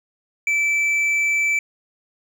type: tone with hard clipping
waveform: triangle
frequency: 2320 Hz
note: D7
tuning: 22 cents flat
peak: -18 dBFS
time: 0.47-1.59 s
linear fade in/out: 2 ms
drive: 7 dB
effects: none